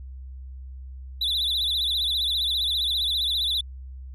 triangle tone with vibrato, 3700 Hz, A#7, 14 cents flat, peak -21 dBFS, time 1.21-3.61 s, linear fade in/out 5 ms, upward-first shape sine, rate 15 Hz, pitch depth 140 cents each way, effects added 65 Hz sine -36 dBFS peak until 4.14 s

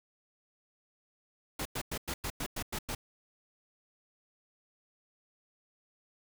pink noise bursts, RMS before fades -36 dBFS, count 9, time 1.59-2.95 s, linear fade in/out 5 ms, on 64 ms, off 98 ms, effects none

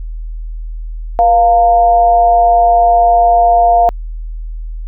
sine tone with amplitude modulation, 698.5 Hz, F5, in tune, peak -3 dBFS, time 1.19-3.89 s, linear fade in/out 0 ms, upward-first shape sine, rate 216 Hz, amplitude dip 55%, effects added 40 Hz sine -20 dBFS peak until 4.87 s

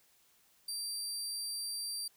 25% pulse tone, 4699 Hz, D8, in tune, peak -32 dBFS, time 0.68-2.08 s, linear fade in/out 5 ms, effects white hiss -68 dBFS RMS until 2.16 s

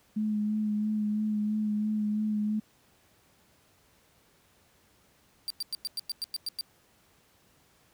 sine tone with vibrato, 212.2 Hz, G#3, 38 cents sharp, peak -26 dBFS, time 0.16-2.6 s, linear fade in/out 10 ms, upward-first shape sine, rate 3 Hz, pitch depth 21 cents each way
40% pulse tone bursts, 4699 Hz, D8, in tune, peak -29 dBFS, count 10, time 5.48-6.61 s, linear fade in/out 0 ms, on 23 ms, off 100 ms
effects pink hiss -64 dBFS RMS until 7.93 s + high-pass 60 Hz 12 dB/octave

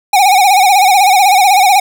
square tone with vibrato, 778 Hz, G5, 13 cents flat, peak -6 dBFS, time 0.13-1.8 s, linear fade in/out 5 ms, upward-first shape sine, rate 16 Hz, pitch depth 110 cents each way, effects none

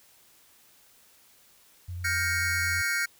sine tone with vibrato, 88.6 Hz, F2, 25 cents sharp, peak -33 dBFS, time 1.88-2.82 s, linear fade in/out 10 ms, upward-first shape sine, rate 9.2 Hz, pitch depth 26 cents each way
square chord, G half-diminished seventh, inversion third, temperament equal with one note detuned, 1409.9 / 1568 / 1864.7 / 2217 Hz, F6 / G6 / Bb6 / Db7, +16 / 0 / 0 / 0 cents, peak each -32 dBFS, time 2.04-3.06 s, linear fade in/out 10 ms
effects white hiss -59 dBFS RMS until 3.19 s

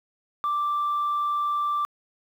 sine tone, 1174.7 Hz, D6, in tune, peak -21 dBFS, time 0.44-1.85 s, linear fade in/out 0 ms, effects tanh soft clip ceiling -20 dBFS + 9-bit

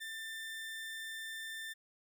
30% pulse tone, 1786 Hz, A6, 25 cents sharp, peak -39 dBFS, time 0-1.74 s, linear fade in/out 20 ms, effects none

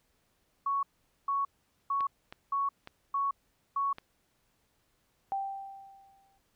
sine tone bursts, 1112 Hz, C#6, 5 cents sharp, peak -27 dBFS, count 6, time 0.66-3.93 s, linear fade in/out 5 ms, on 170 ms, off 450 ms
clicks, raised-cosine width 0.3 ms, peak -27 dBFS, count 4, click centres 2.007 / 2.325 / 2.874 / 3.984 s
sine tone with exponential decay, 784 Hz, G5, in tune, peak -28 dBFS, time 5.32-6.38 s, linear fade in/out 0 ms, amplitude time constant 230 ms
effects pink hiss -73 dBFS RMS until 6.55 s

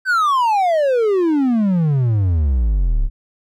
triangle exponential sweep, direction down, 1566 to 31.97 Hz, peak -11 dBFS, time 0.05-3.1 s, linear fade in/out 50 ms, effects none

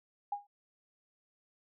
sine tone with exponential decay, 815 Hz, G#5, 33 cents flat, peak -29 dBFS, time 0.32-0.47 s, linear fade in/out 5 ms, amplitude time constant 31 ms, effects none

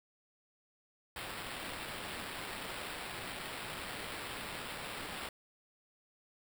white noise with sample-and-hold, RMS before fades -43 dBFS, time 1.16-5.29 s, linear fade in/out 2 ms, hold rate 6300 Hz, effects none

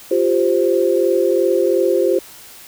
sine chord, F suspended second, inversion none, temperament equal, 349.2 / 392 / 523.3 Hz, F4 / G4 / C5, 0 / 0 / 0 cents, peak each -17 dBFS, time 0.11-2.19 s, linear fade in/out 5 ms, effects white hiss -40 dBFS RMS until 2.67 s

